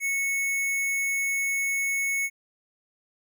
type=tone; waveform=square; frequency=2205 Hz; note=C#7; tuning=10 cents flat; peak=-25 dBFS; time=0-2.3 s; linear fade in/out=50 ms; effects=none